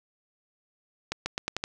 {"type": "accelerating click train", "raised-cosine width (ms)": 0.2, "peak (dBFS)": -12, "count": 6, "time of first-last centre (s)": [1.12, 1.639], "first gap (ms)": 140, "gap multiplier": 0.85, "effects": []}